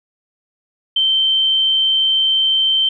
sine tone, 3113 Hz, G7, 13 cents flat, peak -12 dBFS, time 0.96-2.89 s, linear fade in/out 5 ms, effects none

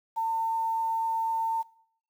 sine tone with quantisation, 902 Hz, A5, 43 cents sharp, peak -25 dBFS, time 0.16-1.63 s, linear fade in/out 20 ms, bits 9, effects noise-tail reverb RT60 0.6 s tail -20 dB re dry

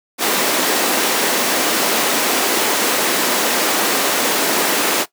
pink high-pass noise, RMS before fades -17 dBFS, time 0.18-5.06 s, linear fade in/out 50 ms, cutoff 260 Hz, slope 24 dB/octave, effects noise-tail reverb RT60 0.1 s tail -17 dB re dry

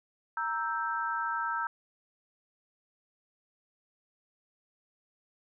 sine chord, E diminished, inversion second, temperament equal, 932.3 / 1318.5 / 1568 Hz, Bb5 / E6 / G6, 0 / 0 / 0 cents, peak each -34 / -33 / -35 dBFS, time 0.37-1.67 s, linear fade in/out 2 ms, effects none

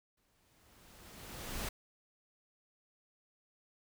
pink noise with exponential growth, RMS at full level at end -38 dBFS, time 0.17-1.69 s, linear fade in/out 5 ms, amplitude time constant 330 ms, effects none

